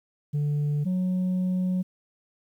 sine tone pair in turn, 146.83 / 183.62 Hz, D3 / F#3, 0 / -13 cents, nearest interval major third, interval 387 cents, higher second, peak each -20 dBFS, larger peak neither, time 0.33-0.85 / 0.85-1.83 s, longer second, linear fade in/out 20 ms, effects tanh soft clip ceiling -22 dBFS + 10-bit

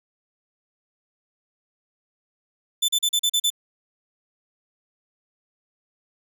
sawtooth tone bursts, 3520 Hz, A7, in tune, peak -15 dBFS, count 7, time 2.82-3.503 s, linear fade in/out 10 ms, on 65 ms, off 38 ms, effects none

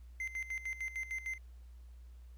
triangle tone with tremolo, 2076 Hz, C7, 14 cents flat, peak -34 dBFS, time 0.2-1.38 s, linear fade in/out 2 ms, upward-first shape square, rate 6.6 Hz, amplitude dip 75%, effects added 60 Hz sine -50 dBFS peak until 2.37 s + pink hiss -73 dBFS RMS until 2.37 s

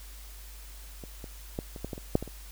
clicks, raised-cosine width 2 ms, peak -28 / -28 / -18 / -28 / -21 / -21 / -27 / -8 / -22 / -29 dBFS, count 10, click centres 1.038 / 1.242 / 1.589 / 1.762 / 1.846 / 1.932 / 1.979 / 2.154 / 2.226 / 2.277 s, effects added 50 Hz sine -44 dBFS peak until 2.51 s + white hiss -51 dBFS RMS until 2.51 s

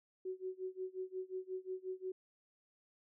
sine tone with tremolo, 373.2 Hz, F#4, 15 cents sharp, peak -37 dBFS, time 0.25-2.12 s, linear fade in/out 5 ms, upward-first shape sine, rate 5.6 Hz, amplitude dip 95%, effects none

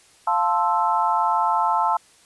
sine chord, F major seventh, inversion none, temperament equal, 698.5 / 880 / 1046.5 / 1318.5 Hz, F5 / A5 / C6 / E6, 0 / 0 / 0 / 0 cents, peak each -26 / -20 / -24 / -25 dBFS, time 0.27-1.97 s, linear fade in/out 5 ms, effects white hiss -54 dBFS RMS until 2.25 s + resampled to 24000 Hz

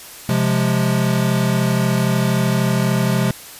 square chord, F minor, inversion second, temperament equal, 130.81 / 174.61 / 207.7 Hz, C3 / F3 / Ab3, 0 / 0 / 0 cents, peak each -19 / -21 / -21 dBFS, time 0.29-3.31 s, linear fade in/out 2 ms, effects white hiss -37 dBFS RMS until 3.59 s + resampled to 32000 Hz

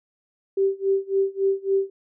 sine tone with tremolo, 389.8 Hz, G4, 10 cents flat, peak -16 dBFS, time 0.57-1.9 s, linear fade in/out 5 ms, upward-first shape sine, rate 3.6 Hz, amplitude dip 95%, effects none

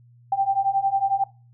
sine beating tone pair, 778 / 789 Hz, G5 / G5, -13 / +11 cents, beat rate 11 Hz, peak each -23 / -21 dBFS, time 0.32-1.24 s, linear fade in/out 5 ms, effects noise-tail reverb RT60 0.3 s tail -19 dB re dry + added 120 Hz sine -50 dBFS peak until 1.53 s

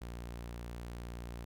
sawtooth tone, 59 Hz, A#1, 22 cents sharp, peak -38 dBFS, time 0.01-1.45 s, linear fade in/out 10 ms, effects none

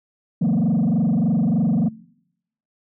sine tone with frequency modulation, 199.2 Hz, G3, 28 cents sharp, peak -13 dBFS, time 0.41-1.89 s, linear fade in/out 10 ms, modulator 23.3 Hz, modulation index 2.1, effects noise-tail reverb RT60 0.8 s tail -25 dB re dry + tanh soft clip ceiling -15 dBFS

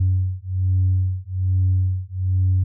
sine beating tone pair, 92.4 / 93.6 Hz, F#2 / F#2, -2 / +20 cents, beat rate 1.2 Hz, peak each -19 dBFS, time 0-2.64 s, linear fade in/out 10 ms, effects tanh soft clip ceiling -11 dBFS

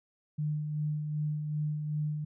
sine tone with tremolo, 150.9 Hz, D3, 47 cents sharp, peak -28 dBFS, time 0.38-2.25 s, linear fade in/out 10 ms, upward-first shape sine, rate 2.6 Hz, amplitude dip 40%, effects none

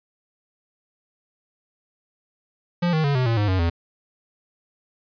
square tone with pitch steps, 174.61 / 157.37 / 141.83 / 127.82 / 115.2 / 103.82 / 93.57 / 84.33 Hz, F3 / D#3 / C#3 / C3 / A#2 / G#2 / F#2 / E2, 0 / +20 / +40 / -40 / -20 / 0 / +20 / +40 cents, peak -19 dBFS, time 2.82-3.7 s, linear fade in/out 10 ms, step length 110 ms, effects resampled to 11025 Hz

